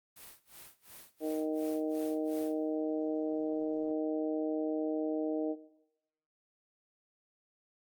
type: noise with tremolo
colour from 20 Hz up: white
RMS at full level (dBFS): -50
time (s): 0.16-2.59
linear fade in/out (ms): 5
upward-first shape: sine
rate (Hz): 2.8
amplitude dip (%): 100
type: harmonic tone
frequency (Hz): 155.56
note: D#3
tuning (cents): 0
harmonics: 2 / 3 / 4 / 5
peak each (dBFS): -34 / -36 / -38 / -48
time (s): 1.2-5.56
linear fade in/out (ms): 50
effects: noise-tail reverb RT60 0.9 s tail -17 dB re dry + Opus 32 kbps